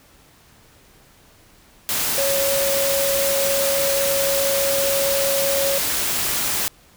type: tone in noise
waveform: sine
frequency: 553 Hz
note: C#5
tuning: 4 cents flat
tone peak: -20 dBFS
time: 2.18-5.78 s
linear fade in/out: 0 ms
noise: white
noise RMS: -22 dBFS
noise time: 1.89-6.68 s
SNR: -1 dB
effects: pink hiss -52 dBFS RMS until 6.96 s